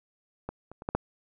clicks, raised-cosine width 1 ms, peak -20 / -30 / -28 / -16 / -10 dBFS, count 5, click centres 0.49 / 0.716 / 0.821 / 0.889 / 0.95 s, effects none

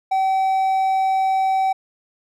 triangle tone, 766 Hz, G5, 40 cents flat, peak -14 dBFS, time 0.11-1.73 s, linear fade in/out 10 ms, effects none

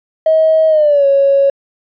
triangle tone with pitch glide, 636 to 553.7 Hz, D#5 to C#5, +38 to -2 cents, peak -3 dBFS, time 0.26-1.5 s, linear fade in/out 5 ms, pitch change -240 cents, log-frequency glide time 0.68-1.06 s, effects tanh soft clip ceiling -5 dBFS + resampled to 11025 Hz

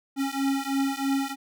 square beating tone pair, 271.8 / 274.9 Hz, C#4 / C#4, -34 / -14 cents, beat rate 3.1 Hz, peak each -28 dBFS, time 0.16-1.36 s, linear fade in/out 50 ms, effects none

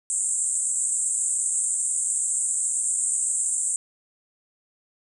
pink band-pass noise, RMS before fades -25 dBFS, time 0.1-3.76 s, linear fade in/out 0 ms, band 7400 to 9000 Hz, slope 96 dB/octave, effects none

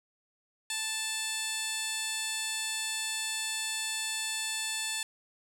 15% pulse tone with band-pass filter, 880 Hz, A5, in tune, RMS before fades -34 dBFS, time 0.7-5.03 s, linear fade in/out 2 ms, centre 6700 Hz, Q 1.3, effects none

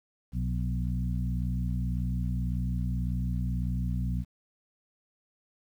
harmonic tone with a mistuned harmonic, 61.8 Hz, B1, 2 cents sharp, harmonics 1 / 2 / 3 / 4, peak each -30 / -32 / -34 / -41 dBFS, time 0.32-4.25 s, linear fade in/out 50 ms, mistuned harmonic 3, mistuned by -34 cents, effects 10-bit

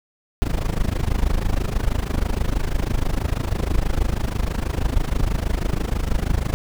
brown noise with amplitude modulation, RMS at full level -17 dBFS, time 0.42-6.54 s, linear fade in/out 0 ms, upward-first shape sine, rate 26.2 Hz, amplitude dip 90%, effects none

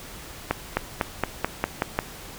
accelerating click train, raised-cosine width 0.5 ms, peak -6 dBFS, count 8, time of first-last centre 0.51-1.989 s, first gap 260 ms, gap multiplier 0.93, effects pink hiss -41 dBFS RMS until 2.38 s

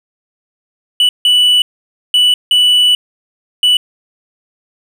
triangle tone bursts at uneven times, 2963 Hz, F#7, 2 cents sharp, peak -5 dBFS, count 5, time 1-1.09 / 1.25-1.62 / 2.14-2.34 / 2.51-2.95 / 3.63-3.77 s, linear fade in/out 2 ms, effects none

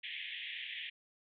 white band-pass noise, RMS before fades -43 dBFS, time 0.03-0.9 s, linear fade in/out 10 ms, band 1800 to 3500 Hz, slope 96 dB/octave, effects MP3 96 kbps

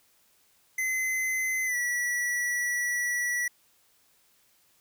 square tone with pitch glide, 2047 to 1945.5 Hz, C7 to B6, -38 to -27 cents, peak -27 dBFS, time 0.78-3.48 s, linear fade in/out 5 ms, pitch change -89 cents, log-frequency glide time 1.65-1.76 s, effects white hiss -65 dBFS RMS until 4.8 s

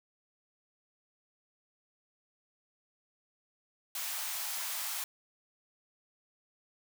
white high-pass noise, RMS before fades -37 dBFS, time 3.95-5.04 s, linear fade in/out 2 ms, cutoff 650 Hz, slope 48 dB/octave, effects none

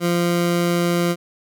20% pulse tone, 173.2 Hz, F3, 14 cents flat, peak -12 dBFS, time 0-1.16 s, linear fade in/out 50 ms, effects none

